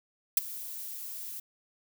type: noise with ADSR envelope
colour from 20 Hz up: violet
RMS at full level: -20 dBFS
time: 0.37-1.4 s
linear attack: 4 ms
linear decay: 18 ms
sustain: -20 dB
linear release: 6 ms
effects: none